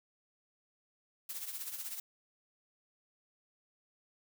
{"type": "noise with tremolo", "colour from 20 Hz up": "blue", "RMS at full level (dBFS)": -39, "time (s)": [1.29, 2], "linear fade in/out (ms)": 5, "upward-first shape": "triangle", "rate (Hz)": 16, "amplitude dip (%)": 70, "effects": []}